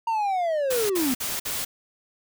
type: linear sweep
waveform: triangle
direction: down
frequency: 930 to 239.5 Hz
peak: -20 dBFS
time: 0.07-1.14 s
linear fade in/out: 5 ms
type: noise bursts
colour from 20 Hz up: white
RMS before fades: -29 dBFS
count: 4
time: 0.7-1.65 s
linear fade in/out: 10 ms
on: 200 ms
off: 50 ms
effects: none